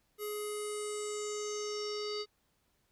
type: tone with low-pass filter sweep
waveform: square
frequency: 419.2 Hz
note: G#4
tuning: 16 cents sharp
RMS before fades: -38 dBFS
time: 0.18-2.26 s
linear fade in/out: 50 ms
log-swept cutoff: 12000 to 4500 Hz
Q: 6.8
effects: pink hiss -75 dBFS RMS until 2.91 s